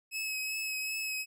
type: tone with vibrato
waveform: sawtooth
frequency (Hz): 2569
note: E7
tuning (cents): -45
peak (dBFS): -30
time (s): 0.11-1.26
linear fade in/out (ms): 50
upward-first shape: triangle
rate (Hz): 2.6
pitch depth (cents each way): 23
effects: none